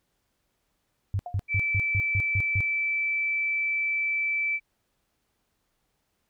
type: tone bursts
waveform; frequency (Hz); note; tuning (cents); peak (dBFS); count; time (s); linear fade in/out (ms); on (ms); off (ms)
sine; 97.9; G2; -2; -23; 8; 1.14-2.606; 0; 52; 150
type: tone with exponential decay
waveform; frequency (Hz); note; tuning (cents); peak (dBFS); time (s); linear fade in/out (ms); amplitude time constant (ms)
sine; 711; F5; +31; -30; 1.26-1.42; 2; 34
type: tone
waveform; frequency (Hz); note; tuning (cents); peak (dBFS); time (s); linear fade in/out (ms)
sine; 2320; D7; -22; -24; 1.48-4.6; 50
effects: pink hiss -75 dBFS RMS until 6.29 s